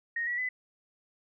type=tone with pitch steps; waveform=sine; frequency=1864.7 / 1934.9 / 2008 Hz; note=A#6 / B6 / B6; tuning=0 / -36 / +28 cents; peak=-29 dBFS; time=0.16-0.49 s; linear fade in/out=5 ms; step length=110 ms; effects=none